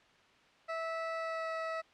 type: tone with pitch glide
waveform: 20% pulse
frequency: 654 to 648.7 Hz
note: E5 to E5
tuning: -14 to -28 cents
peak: -30 dBFS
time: 0.68-1.82 s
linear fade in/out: 20 ms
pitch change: -14 cents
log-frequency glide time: 1.16-1.49 s
effects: white hiss -63 dBFS RMS until 1.93 s + low-pass 3000 Hz 12 dB/octave